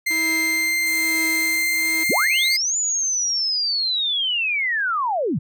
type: tone with pitch glide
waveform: 40% pulse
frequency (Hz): 2093 to 2108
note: C7 to C7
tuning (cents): 0 to +12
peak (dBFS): -18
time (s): 0.06-2.57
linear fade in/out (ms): 10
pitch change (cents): +12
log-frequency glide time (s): 1.66-2.19
type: tone with tremolo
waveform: 45% pulse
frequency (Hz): 322.2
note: E4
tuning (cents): -39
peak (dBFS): -26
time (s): 0.1-2.04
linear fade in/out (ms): 10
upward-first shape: triangle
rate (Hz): 1.1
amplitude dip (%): 90
type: high-pass noise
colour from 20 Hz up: white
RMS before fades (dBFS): -33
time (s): 0.86-2.25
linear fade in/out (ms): 5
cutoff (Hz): 6300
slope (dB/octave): 96
type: linear two-way sweep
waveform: sine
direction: up then down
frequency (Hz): 106.2 to 7040 to 106.2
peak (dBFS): -19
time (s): 2.09-5.39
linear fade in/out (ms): 10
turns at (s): 2.77
effects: none